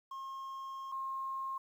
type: tone pair in turn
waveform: triangle / sine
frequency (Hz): 1074 / 1070.1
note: C6 / C6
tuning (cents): +45 / +39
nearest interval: unison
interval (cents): 6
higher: first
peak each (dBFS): -39 / -36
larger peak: second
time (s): 0.11-0.92 / 0.92-1.58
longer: first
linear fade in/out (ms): 5
effects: 11-bit